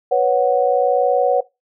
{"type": "chord", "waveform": "sine", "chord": "B suspended second", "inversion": "none", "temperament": "equal", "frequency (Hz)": [493.9, 554.4, 740], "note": ["B4", "C#5", "F#5"], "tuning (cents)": [0, 0, 0], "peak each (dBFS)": -17, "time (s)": [0.11, 1.41], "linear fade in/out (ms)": 10, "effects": ["noise-tail reverb RT60 0.2 s tail -19 dB re dry"]}